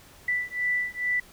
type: beating tone pair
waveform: sine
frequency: 1975.5 / 1977.8 Hz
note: B6 / B6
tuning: 0 / +2 cents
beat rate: 2.3 Hz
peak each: -28 dBFS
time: 0.28-1.2 s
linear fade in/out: 5 ms
effects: pink hiss -52 dBFS RMS until 1.32 s